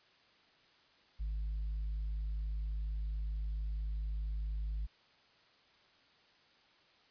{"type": "tone with tanh clipping", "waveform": "sine", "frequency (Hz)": 52.2, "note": "G#1", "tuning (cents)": 10, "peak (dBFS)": -35, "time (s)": [1.19, 4.87], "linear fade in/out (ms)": 20, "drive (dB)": 1, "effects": ["white hiss -66 dBFS RMS until 7.1 s", "resampled to 11025 Hz"]}